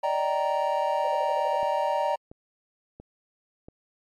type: chord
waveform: triangle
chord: Eb major seventh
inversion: third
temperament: just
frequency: 583.4 / 622.3 / 777.8 / 933.4 Hz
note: D5 / Eb5 / G5 / Bb5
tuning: -12 / 0 / -14 / +2 cents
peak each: -26 / -29 / -28 / -25 dBFS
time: 0.03-2.16 s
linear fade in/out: 10 ms
type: tone bursts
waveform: sine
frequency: 522 Hz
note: C5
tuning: 4 cents flat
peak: -33 dBFS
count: 7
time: 1.04-1.564 s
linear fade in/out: 5 ms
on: 38 ms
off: 43 ms
type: click train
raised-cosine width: 2 ms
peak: -30 dBFS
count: 4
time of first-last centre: 1.63-3.685 s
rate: 1.46 Hz
effects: MP3 64 kbps